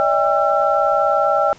sine tone cluster, 575 / 635 / 801 / 1346 Hz, D5 / D#5 / G5 / E6, -37 / +35 / +37 / +36 cents, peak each -19 dBFS, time 0-1.53 s, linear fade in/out 0 ms, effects pink hiss -45 dBFS RMS until 1.58 s + resampled to 16000 Hz

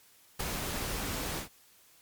pink noise with ADSR envelope, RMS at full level -29 dBFS, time 0.39-1.49 s, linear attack 15 ms, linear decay 4 ms, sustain -6 dB, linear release 120 ms, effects white hiss -61 dBFS RMS until 2.01 s + MP3 96 kbps

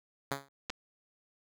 5% pulse tone with exponential decay, 138.59 Hz, C#3, in tune, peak -18 dBFS, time 0.31-0.49 s, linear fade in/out 5 ms, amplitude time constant 38 ms
clicks, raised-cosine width 0.2 ms, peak -19 dBFS, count 2, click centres 0.698 / 0.702 s
effects none

